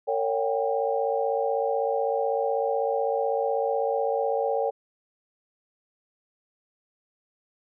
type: tone cluster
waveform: sine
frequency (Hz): 456.1 / 560 / 741 / 797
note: A#4 / C#5 / F#5 / G5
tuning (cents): -38 / +18 / +2 / +28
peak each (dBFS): -27 / -27 / -33 / -29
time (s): 0.07-4.71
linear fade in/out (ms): 20
effects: none